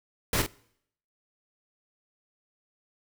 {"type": "noise with echo", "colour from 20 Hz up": "pink", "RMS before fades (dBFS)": -26, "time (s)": [0.33, 0.42], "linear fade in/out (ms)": 2, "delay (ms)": 44, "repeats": 1, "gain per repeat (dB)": -7, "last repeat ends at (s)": 0.464, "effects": ["noise-tail reverb RT60 0.7 s tail -23 dB re dry"]}